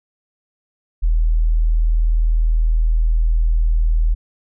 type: tone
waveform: sine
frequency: 40.17 Hz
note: E1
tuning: 44 cents flat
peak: -12 dBFS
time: 1.02-4.15 s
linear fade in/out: 20 ms
effects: none